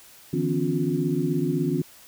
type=tone cluster; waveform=sine; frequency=150.1 / 166.4 / 255.3 / 282.6 / 356.8 Hz; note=D3 / E3 / C4 / C#4 / F4; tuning=+38 / +17 / -42 / +34 / +37 cents; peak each=-28 dBFS; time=0.33-1.82 s; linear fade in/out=5 ms; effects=white hiss -50 dBFS RMS until 2.07 s